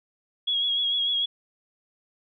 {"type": "tone with vibrato", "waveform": "sine", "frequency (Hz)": 3322, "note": "G#7", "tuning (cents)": 0, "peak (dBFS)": -22, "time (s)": [0.47, 1.26], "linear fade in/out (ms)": 10, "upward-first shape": "triangle", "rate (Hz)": 6.7, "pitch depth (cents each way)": 40, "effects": []}